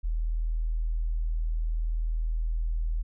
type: tone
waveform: sine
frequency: 40.31 Hz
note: E1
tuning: 38 cents flat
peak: -25 dBFS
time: 0.03-3.03 s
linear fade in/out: 20 ms
effects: none